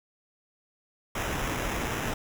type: noise with sample-and-hold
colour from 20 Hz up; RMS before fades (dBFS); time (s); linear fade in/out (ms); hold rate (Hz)
pink; -31; 1.15-2.14; 5; 4410
effects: none